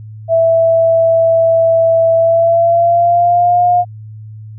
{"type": "tone with pitch glide", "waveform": "sine", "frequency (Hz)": [659.3, 710.7], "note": ["E5", "F5"], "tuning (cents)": [0, 30], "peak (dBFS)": -7, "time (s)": [0.28, 3.85], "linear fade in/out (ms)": 50, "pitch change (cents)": 130, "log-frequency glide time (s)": [2.15, 3.64], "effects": ["added 108 Hz sine -28 dBFS peak until 4.58 s"]}